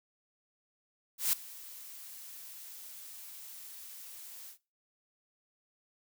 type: noise with ADSR envelope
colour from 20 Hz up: blue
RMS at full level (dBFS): -27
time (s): 1.18-4.58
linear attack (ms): 150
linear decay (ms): 4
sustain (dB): -21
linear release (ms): 96
effects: noise-tail reverb RT60 0.3 s tail -20 dB re dry